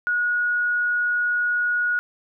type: tone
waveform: sine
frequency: 1452 Hz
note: F#6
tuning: 33 cents flat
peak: -19 dBFS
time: 0.07-1.99 s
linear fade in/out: 0 ms
effects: none